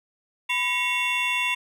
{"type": "tone cluster", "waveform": "triangle", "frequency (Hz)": [1002, 1911, 2197, 2739, 3482], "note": ["B5", "A#6", "C#7", "F7", "A7"], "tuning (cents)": [25, 43, -16, -34, -19], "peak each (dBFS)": [-28, -33, -26, -24, -30], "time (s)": [0.49, 1.55], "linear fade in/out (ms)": 10, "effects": []}